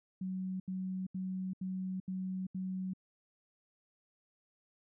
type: tone bursts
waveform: sine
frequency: 187 Hz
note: F#3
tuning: 19 cents sharp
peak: -35 dBFS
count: 6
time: 0.21-2.935 s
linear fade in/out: 5 ms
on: 390 ms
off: 77 ms
effects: none